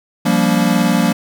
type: chord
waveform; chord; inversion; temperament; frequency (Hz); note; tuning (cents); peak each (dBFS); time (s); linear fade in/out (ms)
square; G minor seventh; third; equal with one note detuned; 174.61 / 196 / 233.1 / 287.3; F3 / G3 / Bb3 / D4; 0 / 0 / 0 / -38; -18 / -18 / -17 / -21; 0.25-1.13; 10
effects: none